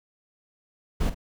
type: noise with echo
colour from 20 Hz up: brown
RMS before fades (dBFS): -23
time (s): 1-1.1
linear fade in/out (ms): 10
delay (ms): 46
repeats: 1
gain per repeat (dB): -12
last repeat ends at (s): 1.146
effects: none